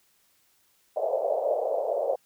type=band-pass noise; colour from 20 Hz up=white; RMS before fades=-27 dBFS; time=0.96-2.16 s; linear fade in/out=10 ms; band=500 to 660 Hz; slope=48 dB/octave; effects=white hiss -66 dBFS RMS until 2.25 s